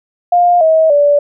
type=tone with pitch steps; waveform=sine; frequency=705 / 639.1 / 579.3 Hz; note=F5 / D#5 / D5; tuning=+16 / +46 / -24 cents; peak=-6 dBFS; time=0.32-1.19 s; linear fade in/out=5 ms; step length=290 ms; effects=none